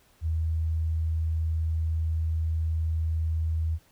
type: tone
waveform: sine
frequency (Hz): 80.4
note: E2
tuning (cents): -43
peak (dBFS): -24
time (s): 0.21-3.79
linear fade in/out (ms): 50
effects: pink hiss -62 dBFS RMS until 3.91 s